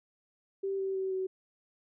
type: tone with pitch steps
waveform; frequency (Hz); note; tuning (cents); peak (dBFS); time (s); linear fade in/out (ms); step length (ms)
sine; 390.1 / 385.6 / 381.2 / 376.8; G4 / G4 / G4 / F#4; -8 / -28 / -48 / +32; -30; 0.63-1.27; 10; 160
effects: none